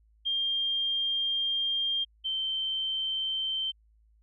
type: tone pair in turn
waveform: sine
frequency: 3200 / 3111 Hz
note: G7 / G7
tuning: +35 / -14 cents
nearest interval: unison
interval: 49 cents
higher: first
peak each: -26 / -28 dBFS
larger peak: first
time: 0.25-2.05 / 2.24-3.72 s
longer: first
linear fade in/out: 20 ms
effects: added 54 Hz sine -60 dBFS peak until 4.22 s